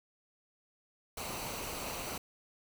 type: noise with comb filter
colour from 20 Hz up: pink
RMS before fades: -40 dBFS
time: 1.17-2.18 s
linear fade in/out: 5 ms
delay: 0.58 ms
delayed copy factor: -0.5
effects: none